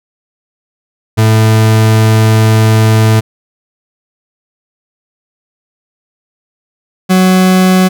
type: tone pair in turn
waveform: 40% pulse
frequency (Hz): 110 / 185.71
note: A2 / F#3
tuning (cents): 0 / +7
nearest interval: major sixth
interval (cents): 907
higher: second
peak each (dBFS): -4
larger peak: neither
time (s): 1.17-3.21 / 7.09-7.89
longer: first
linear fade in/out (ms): 20
effects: none